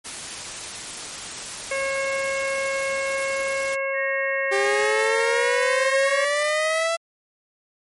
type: noise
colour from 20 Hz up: white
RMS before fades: -33 dBFS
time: 0.04-3.76 s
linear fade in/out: 20 ms
type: harmonic tone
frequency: 544 Hz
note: C#5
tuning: 33 cents flat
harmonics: 1 / 2 / 3 / 4 / 5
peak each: -25 / -33 / -32 / -28 / -38 dBFS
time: 1.71-6.25 s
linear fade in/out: 5 ms
type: tone with pitch glide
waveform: sine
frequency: 1864.7 to 1987 Hz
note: A#6 to B6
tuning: 0 to +10 cents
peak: -26 dBFS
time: 3.93-6.9 s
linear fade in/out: 50 ms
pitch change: +110 cents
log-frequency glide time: 6.09-6.43 s
type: exponential sweep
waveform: sawtooth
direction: up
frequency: 392 to 672 Hz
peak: -17 dBFS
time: 4.51-6.97 s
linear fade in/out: 20 ms
effects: MP3 48 kbps